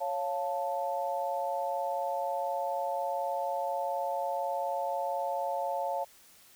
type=chord; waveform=sine; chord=Db augmented; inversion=none; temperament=equal; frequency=554.4 / 698.5 / 880 Hz; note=Db5 / F5 / A5; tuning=0 / 0 / 0 cents; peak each=-34 dBFS; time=0-6.05 s; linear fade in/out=20 ms; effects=white hiss -58 dBFS RMS until 6.55 s